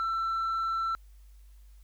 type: tone with tanh clipping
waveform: sine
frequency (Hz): 1339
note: E6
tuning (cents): +27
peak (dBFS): -28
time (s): 0-0.95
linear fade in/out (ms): 0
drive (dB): 2
effects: added 50 Hz sine -50 dBFS peak until 1.83 s + white hiss -69 dBFS RMS until 1.83 s